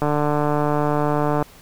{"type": "click train", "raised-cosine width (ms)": 1, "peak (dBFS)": -7, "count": 209, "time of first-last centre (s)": [0.02, 1.425], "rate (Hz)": 148, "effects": ["pink hiss -47 dBFS RMS until 1.61 s"]}